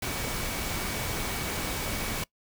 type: tone in noise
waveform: sine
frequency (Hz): 2262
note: C#7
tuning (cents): +34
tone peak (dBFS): -42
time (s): 0.02-2.24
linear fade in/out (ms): 5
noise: pink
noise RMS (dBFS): -32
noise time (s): 0.02-2.24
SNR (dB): -13
effects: noise-tail reverb RT60 0.1 s tail -22 dB re dry